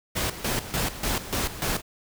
pink noise with tremolo, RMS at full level -26 dBFS, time 0.15-1.82 s, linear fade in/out 20 ms, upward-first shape square, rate 3.4 Hz, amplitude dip 75%, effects none

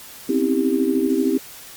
sine tone cluster, 256.4 / 269.6 / 322.4 / 394.9 Hz, C4 / C#4 / E4 / G4, -35 / -48 / -38 / +13 cents, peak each -22 dBFS, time 0.29-1.38 s, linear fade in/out 5 ms, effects white hiss -40 dBFS RMS until 1.76 s + Opus 48 kbps

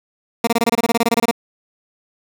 15% pulse tone bursts, 232.8 Hz, A#3, 2 cents flat, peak -6 dBFS, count 16, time 0.44-1.312 s, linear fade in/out 5 ms, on 32 ms, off 24 ms, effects none

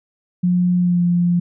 sine tone with pitch glide, 178.6 to 174.72 Hz, F3 to F3, +39 to +1 cents, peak -13 dBFS, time 0.43-1.4 s, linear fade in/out 10 ms, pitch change -38 cents, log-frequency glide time 0.78-1.02 s, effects none

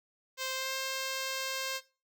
5% pulse tone with pitch glide, 523.3 to 529.7 Hz, C5 to C5, 0 to +21 cents, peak -22 dBFS, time 0.37-1.81 s, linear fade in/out 50 ms, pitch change +21 cents, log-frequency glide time 0.53-0.75 s, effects noise-tail reverb RT60 0.3 s tail -17 dB re dry

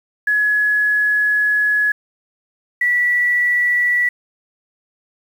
sine tone pair in turn, 1690 / 1952.4 Hz, G#6 / B6, +30 / -20 cents, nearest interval major second, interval 250 cents, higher second, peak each -13 dBFS, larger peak neither, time 0.27-1.92 / 2.81-4.09 s, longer first, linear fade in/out 5 ms, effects 7-bit

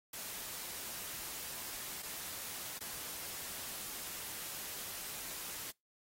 white noise with dropouts, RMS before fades -44 dBFS, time 0.13-5.71 s, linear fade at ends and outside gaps 5 ms, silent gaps 2.021-2.03 / 2.784-2.806 s, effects noise-tail reverb RT60 0.2 s tail -25 dB re dry + AAC 48 kbps

